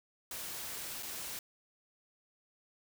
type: noise with dropouts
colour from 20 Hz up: white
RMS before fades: -42 dBFS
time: 0.31-1.39 s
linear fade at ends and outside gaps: 2 ms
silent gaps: 1.026-1.03 s
effects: none